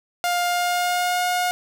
sawtooth tone with pitch glide, 705 to 718.6 Hz, F5 to F5, +16 to +49 cents, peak -16 dBFS, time 0.24-1.51 s, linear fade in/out 0 ms, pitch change +33 cents, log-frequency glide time 0.45-1.23 s, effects none

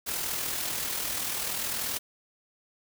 white noise with amplitude modulation, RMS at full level -30 dBFS, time 0.06-1.99 s, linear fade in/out 20 ms, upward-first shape sine, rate 40.5 Hz, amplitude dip 40%, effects none

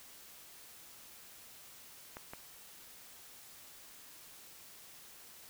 clicks, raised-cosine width 0.5 ms, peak -29 dBFS, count 2, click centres 2.169 / 2.335 s, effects white hiss -55 dBFS RMS until 5.49 s

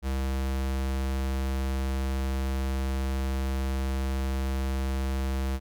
square tone, 66.5 Hz, C2, 29 cents sharp, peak -27 dBFS, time 0.02-5.6 s, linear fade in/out 50 ms, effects none

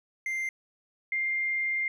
triangle / sine tone pair in turn, 2093 / 2106 Hz, C7 / C7, 0 / +11 cents, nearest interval unison, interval 11 cents, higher second, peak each -27 / -26 dBFS, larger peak second, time 0.26-0.49 / 1.12-1.88 s, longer second, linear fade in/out 2 ms, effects none

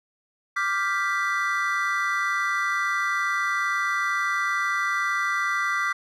triangle chord, G dominant seventh, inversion second, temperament equal, 1174.7 / 1396.9 / 1568 / 1975.5 Hz, D6 / F6 / G6 / B6, 0 / 0 / 0 / 0 cents, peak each -25 / -28 / -29 / -25 dBFS, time 0.56-5.93 s, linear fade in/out 10 ms, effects none

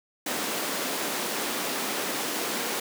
pink high-pass noise, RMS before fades -30 dBFS, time 0.26-2.8 s, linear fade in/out 5 ms, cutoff 230 Hz, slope 24 dB/octave, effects none

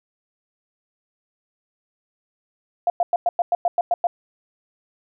sine tone bursts, 698.5 Hz, F5, in tune, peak -15 dBFS, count 10, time 2.87-4.07 s, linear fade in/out 2 ms, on 30 ms, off 100 ms, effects none

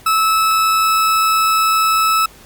40% pulse tone, 1304 Hz, E6, 19 cents flat, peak -11 dBFS, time 0.06-2.26 s, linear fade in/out 5 ms, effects pink hiss -43 dBFS RMS until 2.45 s + Opus 48 kbps

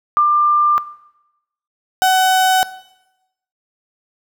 sine / 35% pulse tone pair in turn, 1192 / 750.9 Hz, D6 / F#5, +25 / +25 cents, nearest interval minor sixth, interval 800 cents, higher first, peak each -9 dBFS, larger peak neither, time 0.17-0.78 / 2.02-2.63 s, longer neither, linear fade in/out 0 ms, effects noise-tail reverb RT60 0.9 s tail -18 dB re dry

